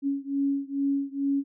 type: beating tone pair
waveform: sine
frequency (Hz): 277.2 / 279.5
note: C#4 / C#4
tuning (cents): 0 / +14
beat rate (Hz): 2.3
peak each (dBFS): -27 / -28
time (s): 0.02-1.44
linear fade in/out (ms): 50
effects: none